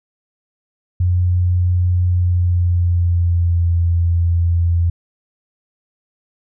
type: tone with pitch glide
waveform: sine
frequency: 89.4 to 85.36 Hz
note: F2 to F2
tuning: +41 to -39 cents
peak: -12 dBFS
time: 1-4.9 s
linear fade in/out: 5 ms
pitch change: -80 cents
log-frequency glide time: 2.09-3.71 s
effects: none